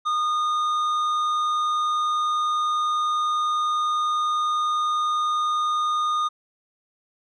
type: tone with tanh clipping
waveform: triangle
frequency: 1225 Hz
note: D#6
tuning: 27 cents flat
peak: -22 dBFS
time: 0.05-6.29 s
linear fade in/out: 20 ms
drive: 12 dB
effects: none